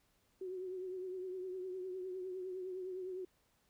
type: tone with vibrato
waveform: sine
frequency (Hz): 370.7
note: F#4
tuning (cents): +3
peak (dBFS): -40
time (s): 0.41-3.25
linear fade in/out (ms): 5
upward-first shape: triangle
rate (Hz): 9.8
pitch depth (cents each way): 56
effects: pink hiss -75 dBFS RMS until 3.69 s